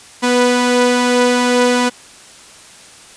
sawtooth tone pair together, 245.7 / 493.9 Hz, B3 / B4, -9 / 0 cents, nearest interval octave, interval 1209 cents, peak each -10 dBFS, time 0.22-1.9 s, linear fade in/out 20 ms, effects white hiss -40 dBFS RMS until 3.16 s + resampled to 22050 Hz

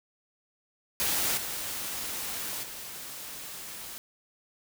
white noise with level steps, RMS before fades -28 / -35 / -41 dBFS, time 1-3.98 s, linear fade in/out 0 ms, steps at 1.37 / 2.63 s, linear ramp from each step 5 ms, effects none

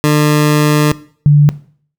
20% pulse / sine tone pair in turn, 150 / 146.4 Hz, D3 / D3, +37 / -5 cents, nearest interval unison, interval 42 cents, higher first, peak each -3 dBFS, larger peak neither, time 0.04-0.92 / 1.26-1.49 s, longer first, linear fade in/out 0 ms, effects noise-tail reverb RT60 0.5 s tail -18 dB re dry

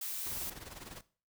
blue noise, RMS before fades -39 dBFS, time 0.01-0.5 s, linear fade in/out 5 ms
pink noise with tremolo, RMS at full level -45 dBFS, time 0.26-1.01 s, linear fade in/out 2 ms, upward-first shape sine, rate 20 Hz, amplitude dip 70%
effects noise-tail reverb RT60 0.4 s tail -18 dB re dry

